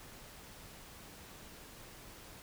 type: silence
effects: pink hiss -53 dBFS RMS until 2.42 s